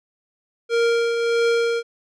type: tone with tremolo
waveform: square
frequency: 466.1 Hz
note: A#4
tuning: in tune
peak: -16 dBFS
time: 0.69-1.83 s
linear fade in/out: 50 ms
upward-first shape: triangle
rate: 1.6 Hz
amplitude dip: 45%
effects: low-pass 5000 Hz 12 dB/octave